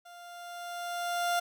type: tone with level ramp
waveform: 30% pulse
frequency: 698.5 Hz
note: F5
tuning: in tune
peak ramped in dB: -46 to -23 dBFS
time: 0.05-1.4 s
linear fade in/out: 10 ms
effects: none